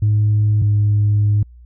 sine tone pair in turn, 105.6 / 104.03 Hz, G#2 / G#2, +29 / +3 cents, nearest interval unison, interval 26 cents, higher first, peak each -10 dBFS, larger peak neither, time 0.02-0.62 / 0.62-1.43 s, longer second, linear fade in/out 5 ms, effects tanh soft clip ceiling -9 dBFS + added 60 Hz sine -39 dBFS peak until 1.65 s

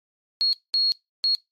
sine tone bursts at uneven times, 4307 Hz, C8, 49 cents sharp, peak -18 dBFS, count 3, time 0.41-0.53 / 0.74-0.92 / 1.24-1.35 s, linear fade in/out 0 ms, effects noise-tail reverb RT60 0.2 s tail -22 dB re dry + MP3 64 kbps

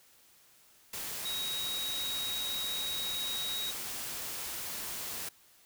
sine tone in noise, 3805 Hz, A#7, 35 cents sharp, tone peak -34 dBFS, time 1.25-3.71 s, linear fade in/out 5 ms, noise white, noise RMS -39 dBFS, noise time 0.93-5.29 s, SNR +2 dB, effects white hiss -62 dBFS RMS until 5.65 s

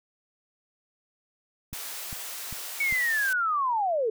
white high-pass noise, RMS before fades -37 dBFS, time 1.73-3.33 s, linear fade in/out 2 ms, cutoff 510 Hz, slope 12 dB/octave
click train, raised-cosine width 5 ms, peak -27 dBFS, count 4, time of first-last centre 1.73-2.925 s, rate 2.51 Hz
sine linear sweep, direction down, 2252 to 417.9 Hz, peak -23 dBFS, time 2.8-4.1 s, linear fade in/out 5 ms
effects none

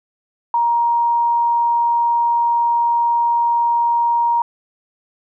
sine tone, 941 Hz, A#5, 16 cents sharp, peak -13 dBFS, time 0.54-4.42 s, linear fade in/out 2 ms, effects none

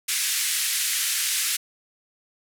white band-pass noise, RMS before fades -25 dBFS, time 0.08-1.57 s, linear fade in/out 10 ms, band 1700 to 12000 Hz, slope 24 dB/octave, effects none

